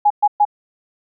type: tone bursts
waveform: sine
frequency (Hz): 830.6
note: G#5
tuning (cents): 0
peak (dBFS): -9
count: 3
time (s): 0.05-0.452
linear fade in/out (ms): 10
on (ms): 54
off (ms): 120
effects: none